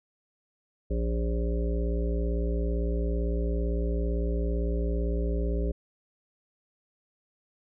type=harmonic tone; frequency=57.8 Hz; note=A#1; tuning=14 cents flat; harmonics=1 / 3 / 5 / 7 / 9 / 10; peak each=-26 / -35 / -38 / -35 / -39 / -42 dBFS; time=0.9-5.72 s; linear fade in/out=10 ms; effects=none